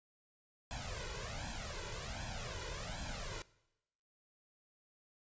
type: noise with flanger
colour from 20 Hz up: pink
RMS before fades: -43 dBFS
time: 0.71-3.42 s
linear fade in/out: 0 ms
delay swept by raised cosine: 1.2 to 2.06 ms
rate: 1.3 Hz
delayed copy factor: +0.9
effects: noise-tail reverb RT60 0.9 s tail -21 dB re dry + resampled to 16000 Hz